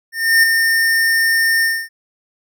square tone with ADSR envelope, 1816 Hz, A#6, 46 cents flat, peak -8 dBFS, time 0.12-1.89 s, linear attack 310 ms, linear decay 11 ms, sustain -5 dB, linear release 260 ms, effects none

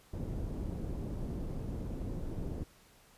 pink low-pass noise, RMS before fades -38 dBFS, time 0.13-2.64 s, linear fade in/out 10 ms, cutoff 350 Hz, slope 12 dB/octave, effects pink hiss -62 dBFS RMS until 3.17 s + resampled to 32000 Hz

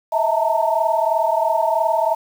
sine tone cluster, 639 / 662 / 886 / 925 Hz, D#5 / E5 / A5 / A#5, +46 / +7 / +12 / -14 cents, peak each -21 dBFS, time 0.12-2.15 s, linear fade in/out 10 ms, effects 7-bit

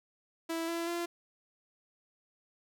sawtooth tone with pitch steps, 329.6 / 336.3 / 343.2 Hz, E4 / E4 / F4, 0 / +35 / -30 cents, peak -29 dBFS, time 0.49-1.06 s, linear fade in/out 10 ms, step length 190 ms, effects none

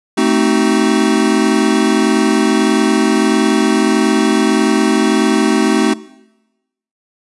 square chord, A diminished seventh, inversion none, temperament equal with one note detuned, 220 / 261.6 / 311.1 / 378 Hz, A3 / C4 / Eb4 / Gb4, 0 / 0 / 0 / +37 cents, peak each -17 dBFS, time 0.17-5.94 s, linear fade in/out 10 ms, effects noise-tail reverb RT60 1.0 s tail -20 dB re dry + resampled to 24000 Hz

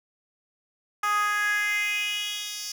10% pulse tone with high-pass filter sweep, 415.3 Hz, G#4, in tune, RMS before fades -27 dBFS, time 1.03-2.72 s, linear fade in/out 5 ms, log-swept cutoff 1100 to 4700 Hz, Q 4.7, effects none

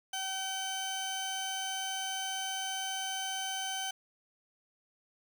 25% pulse tone pair together, 765 / 3067 Hz, G5 / G7, -42 / -38 cents, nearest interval 2 octaves, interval 2404 cents, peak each -34 / -33 dBFS, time 0.13-3.91 s, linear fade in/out 5 ms, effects none

